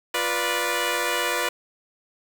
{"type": "chord", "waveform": "10% pulse", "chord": "B diminished", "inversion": "second", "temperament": "equal with one note detuned", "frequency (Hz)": [349.2, 489.9, 587.3], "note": ["F4", "B4", "D5"], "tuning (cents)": [0, -14, 0], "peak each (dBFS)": [-21, -17, -19], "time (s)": [0.14, 1.49], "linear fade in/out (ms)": 5, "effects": ["7-bit"]}